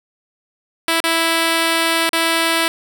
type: tone with dropouts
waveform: 5% pulse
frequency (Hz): 329.6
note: E4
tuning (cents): 0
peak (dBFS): -3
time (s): 0.88-2.68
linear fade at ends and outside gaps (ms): 1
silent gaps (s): 1.003-1.04 / 2.092-2.131
effects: none